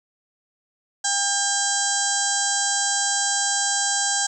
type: harmonic tone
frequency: 800 Hz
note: G5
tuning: 35 cents sharp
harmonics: 1 / 2 / 4 / 5 / 6 / 7 / 8 / 9 / 10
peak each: -28 / -28 / -33 / -33 / -32 / -29 / -28 / -27 / -27 dBFS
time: 1.04-4.27 s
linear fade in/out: 10 ms
effects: 9-bit